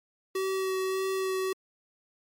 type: tone with vibrato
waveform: square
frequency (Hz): 380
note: F#4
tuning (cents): +46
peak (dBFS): -28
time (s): 0.35-1.53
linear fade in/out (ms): 5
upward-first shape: sine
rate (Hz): 1.7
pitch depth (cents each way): 12
effects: MP3 64 kbps